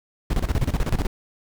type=noise with tremolo; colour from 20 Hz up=brown; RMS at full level=-19 dBFS; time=0.3-1.07 s; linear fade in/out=5 ms; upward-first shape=square; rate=16 Hz; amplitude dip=80%; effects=none